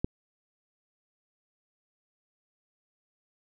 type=click; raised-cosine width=3 ms; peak=-14 dBFS; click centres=0.045 s; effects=none